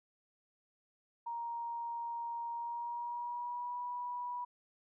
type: tone with pitch glide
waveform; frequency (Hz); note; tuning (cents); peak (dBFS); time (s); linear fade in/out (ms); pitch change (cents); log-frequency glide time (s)
sine; 937 to 976.2; A#5 to B5; +9 to -20; -37; 1.26-4.45; 10; +71; 2.52-3.8
effects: none